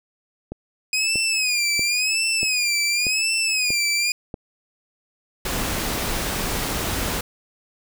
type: click train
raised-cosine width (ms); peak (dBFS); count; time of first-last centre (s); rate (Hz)
2; -17; 7; 0.52-4.342; 1.57
type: tone with vibrato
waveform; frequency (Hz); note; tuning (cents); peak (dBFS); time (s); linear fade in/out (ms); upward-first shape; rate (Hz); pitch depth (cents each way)
20% pulse; 2495; D#7; +4; -14; 0.93-4.12; 2; sine; 0.93; 120
type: noise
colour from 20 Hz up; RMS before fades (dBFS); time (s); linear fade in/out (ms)
pink; -25; 5.45-7.21; 5
effects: none